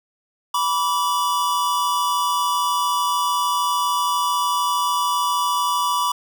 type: tone pair together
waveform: square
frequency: 980.9 / 1154 Hz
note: B5 / D6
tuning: -12 / -31 cents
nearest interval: minor third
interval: 281 cents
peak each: -22 dBFS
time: 0.54-6.12 s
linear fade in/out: 5 ms
effects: none